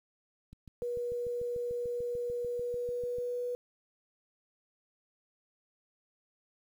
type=click train; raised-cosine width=5 ms; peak=-37 dBFS; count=19; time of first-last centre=0.53-3.185 s; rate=6.78 Hz
type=tone with pitch glide; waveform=sine; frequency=482.9 to 489.4 Hz; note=B4 to B4; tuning=-39 to -16 cents; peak=-32 dBFS; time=0.82-3.55 s; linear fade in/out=0 ms; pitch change=+23 cents; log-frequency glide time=2.39-3.41 s
effects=10-bit